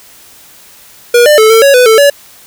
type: tone with pitch steps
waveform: square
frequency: 479.5 / 597 / 436.3 / 449.2 / 557 / 498.1 / 442.8 / 569 Hz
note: A#4 / D5 / A4 / A4 / C#5 / B4 / A4 / C#5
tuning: +49 / +28 / -15 / +36 / +8 / +15 / +11 / +45 cents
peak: -3 dBFS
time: 1.14-2.1 s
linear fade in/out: 5 ms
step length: 120 ms
effects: white hiss -38 dBFS RMS until 2.46 s